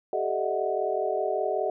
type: tone cluster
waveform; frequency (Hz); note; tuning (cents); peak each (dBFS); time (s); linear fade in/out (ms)
sine; 386.1 / 431.2 / 606 / 645 / 737; G4 / A4 / D#5 / E5 / F#5; -26 / -35 / -46 / -38 / -7; -31; 0.13-1.7; 2
effects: none

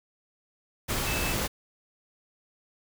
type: tone in noise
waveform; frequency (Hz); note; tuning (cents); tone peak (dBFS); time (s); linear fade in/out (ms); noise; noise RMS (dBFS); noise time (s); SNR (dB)
sine; 2619; E7; -12; -34; 1.06-1.34; 20; pink; -29; 0.88-1.48; -8
effects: none

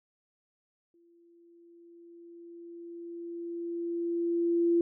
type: tone with exponential growth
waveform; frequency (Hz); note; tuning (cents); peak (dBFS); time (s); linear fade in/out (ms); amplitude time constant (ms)
sine; 340.9; F4; -42; -21; 0.94-4.81; 2; 840
effects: none

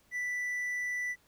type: tone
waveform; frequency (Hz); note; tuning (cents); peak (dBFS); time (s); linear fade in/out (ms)
triangle; 1975.5; B6; 0; -30; 0.11-1.16; 50
effects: pink hiss -67 dBFS RMS until 1.27 s

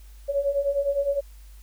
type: beating tone pair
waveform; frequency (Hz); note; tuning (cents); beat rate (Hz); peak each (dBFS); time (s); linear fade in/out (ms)
sine; 554.4 / 564.2; C#5 / C#5; 0 / +30; 9.8; -27 / -23; 0.28-1.21; 20
effects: added 50 Hz sine -43 dBFS peak until 1.62 s + white hiss -58 dBFS RMS until 1.62 s

